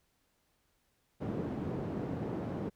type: band-pass noise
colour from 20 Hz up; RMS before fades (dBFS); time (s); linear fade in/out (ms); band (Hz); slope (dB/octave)
white; -37; 1.2-2.7; 20; 110 to 310; 12
effects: pink hiss -75 dBFS RMS until 2.75 s